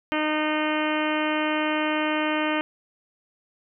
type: harmonic tone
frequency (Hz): 306.6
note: D#4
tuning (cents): -25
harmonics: 1 / 2 / 3 / 4 / 5 / 6 / 7 / 8 / 9 / 10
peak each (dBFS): -26 / -29 / -31 / -32 / -33 / -34 / -34 / -35 / -36 / -36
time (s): 0.12-2.61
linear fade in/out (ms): 0
effects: none